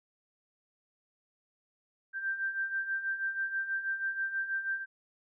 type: beating tone pair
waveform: sine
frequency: 1568 / 1574.2 Hz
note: G6 / G6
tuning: 0 / +7 cents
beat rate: 6.2 Hz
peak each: -38 / -32 dBFS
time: 2.13-4.86 s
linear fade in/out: 50 ms
effects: none